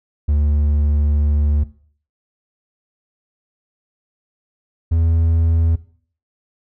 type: tone pair in turn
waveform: triangle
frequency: 73.42 / 82.41 Hz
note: D2 / E2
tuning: 0 / 0 cents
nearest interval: major second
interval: 200 cents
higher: second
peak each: -11 dBFS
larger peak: neither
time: 0.28-1.64 / 4.91-5.76 s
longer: first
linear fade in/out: 10 ms
effects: noise-tail reverb RT60 0.5 s tail -17 dB re dry